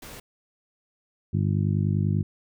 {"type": "noise", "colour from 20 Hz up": "pink", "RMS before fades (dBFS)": -42, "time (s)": [0.02, 0.2], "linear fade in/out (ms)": 5}
{"type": "harmonic tone", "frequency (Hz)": 50.1, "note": "G1", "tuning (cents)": 38, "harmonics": [2, 3, 4, 5, 6, 7], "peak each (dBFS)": [-24, -25, -29, -38, -38, -39], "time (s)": [1.33, 2.23], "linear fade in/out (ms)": 10}
{"effects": []}